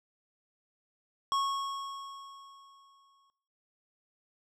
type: tone with exponential decay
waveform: square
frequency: 1100 Hz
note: C#6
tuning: 14 cents flat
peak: -27 dBFS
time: 1.32-3.3 s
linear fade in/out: 0 ms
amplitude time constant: 430 ms
effects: noise-tail reverb RT60 0.6 s tail -20 dB re dry + low-pass 7000 Hz 12 dB/octave